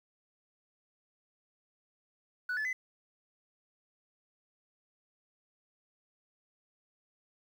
sine tone with pitch steps, 1480 / 1729.8 / 2022 Hz, F#6 / A6 / B6, 0 / -30 / +40 cents, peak -29 dBFS, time 2.49-2.73 s, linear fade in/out 5 ms, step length 80 ms, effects tanh soft clip ceiling -30 dBFS + 10-bit

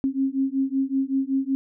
sine beating tone pair, 266.5 / 271.8 Hz, C4 / C#4, +32 / -34 cents, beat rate 5.3 Hz, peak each -24 dBFS, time 0.04-1.55 s, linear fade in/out 0 ms, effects none

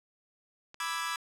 click, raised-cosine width 0.2 ms, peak -31 dBFS, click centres 0.744 s
sawtooth chord, E dominant seventh, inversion second, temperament equal, 987.8 / 1174.7 / 1318.5 / 1661.2 Hz, B5 / D6 / E6 / G#6, 0 / 0 / 0 / 0 cents, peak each -34 dBFS, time 0.8-1.16 s, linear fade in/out 2 ms
effects low-pass 11000 Hz 12 dB/octave

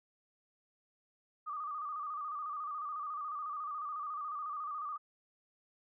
sine tone with vibrato, 1200 Hz, D6, 37 cents sharp, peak -37 dBFS, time 1.46-4.98 s, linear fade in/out 20 ms, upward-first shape square, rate 14 Hz, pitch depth 60 cents each way, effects none

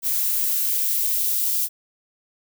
violet noise with high-pass filter sweep, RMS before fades -22 dBFS, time 0.02-1.69 s, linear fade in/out 50 ms, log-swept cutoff 950 to 3400 Hz, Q 0.91, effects none

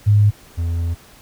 sine / triangle tone pair in turn, 103.83 / 84.5 Hz, G#2 / E2, 0 / +43 cents, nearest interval major third, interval 357 cents, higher first, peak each -9 / -16 dBFS, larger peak first, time 0.06-0.31 / 0.57-0.95 s, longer second, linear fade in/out 20 ms, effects pink hiss -46 dBFS RMS until 1.21 s

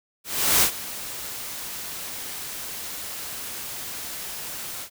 white noise with ADSR envelope, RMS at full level -17 dBFS, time 0.24-4.9 s, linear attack 380 ms, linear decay 88 ms, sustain -17 dB, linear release 85 ms, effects none

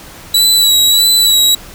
sawtooth tone with vibrato, 3925 Hz, B7, 11 cents flat, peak -4 dBFS, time 0.34-1.55 s, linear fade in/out 5 ms, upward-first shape sine, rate 1.6 Hz, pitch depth 33 cents each way, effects pink hiss -34 dBFS RMS until 1.74 s

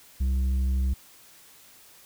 sine tone with tanh clipping, 65.2 Hz, C2, 5 cents flat, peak -23 dBFS, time 0.2-0.94 s, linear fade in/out 10 ms, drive 6 dB, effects white hiss -53 dBFS RMS until 2.05 s

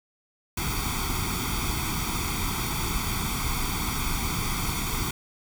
pink noise with comb filter, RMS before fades -28 dBFS, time 0.57-5.11 s, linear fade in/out 5 ms, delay 0.87 ms, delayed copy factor +0.9, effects none

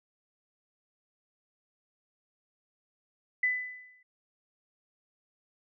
sine tone with exponential decay, 2000 Hz, B6, 21 cents sharp, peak -22 dBFS, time 3.43-4.03 s, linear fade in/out 5 ms, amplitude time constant 130 ms, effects none

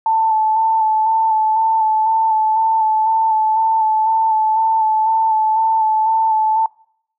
sine tone with vibrato, 880 Hz, A5, in tune, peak -12 dBFS, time 0.06-6.66 s, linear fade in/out 2 ms, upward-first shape square, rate 2 Hz, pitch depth 18 cents each way, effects noise-tail reverb RT60 0.7 s tail -24 dB re dry

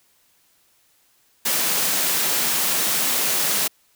white high-pass noise, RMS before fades -21 dBFS, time 1.45-3.68 s, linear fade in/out 10 ms, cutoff 140 Hz, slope 48 dB/octave, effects white hiss -61 dBFS RMS until 3.95 s

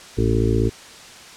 harmonic tone, 55.7 Hz, A1, 22 cents sharp, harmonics 1 / 2 / 4 / 5 / 6 / 7 / 8, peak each -22 / -20 / -26 / -26 / -26 / -24 / -26 dBFS, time 0.17-0.7 s, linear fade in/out 20 ms, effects white hiss -41 dBFS RMS until 1.36 s + low-pass 7000 Hz 12 dB/octave

